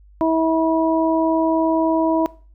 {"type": "harmonic tone", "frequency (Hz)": 323.5, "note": "E4", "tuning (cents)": -32, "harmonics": [1, 2, 3], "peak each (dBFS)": [-17, -20, -22], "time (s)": [0.21, 2.26], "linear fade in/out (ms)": 0, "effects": ["noise-tail reverb RT60 0.4 s tail -21 dB re dry", "added 50 Hz sine -45 dBFS peak until 2.54 s"]}